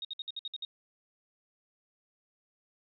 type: tone bursts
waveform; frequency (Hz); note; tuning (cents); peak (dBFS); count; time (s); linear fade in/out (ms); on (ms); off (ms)
sine; 3729; A#7; 0; -35; 8; 0.02-0.65; 2; 28; 58
effects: none